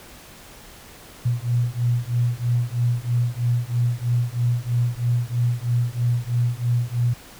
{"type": "beating tone pair", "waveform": "sine", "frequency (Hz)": [119, 122.1], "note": ["A#2", "B2"], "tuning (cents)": [36, -19], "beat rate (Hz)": 3.1, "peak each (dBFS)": -22, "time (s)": [1.25, 7.14], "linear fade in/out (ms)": 10, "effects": ["pink hiss -44 dBFS RMS until 7.39 s"]}